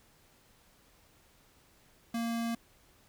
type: tone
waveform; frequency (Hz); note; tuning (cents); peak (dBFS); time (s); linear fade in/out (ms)
square; 231.6; A#3; -11; -32; 2.14-2.55; 5
effects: pink hiss -64 dBFS RMS until 3.08 s